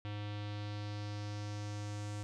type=tone with low-pass filter sweep; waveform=square; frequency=103.9 Hz; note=G#2; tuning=1 cent sharp; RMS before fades=-41 dBFS; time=0.05-2.23 s; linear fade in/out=0 ms; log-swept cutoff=3300 to 7600 Hz; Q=2.2; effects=none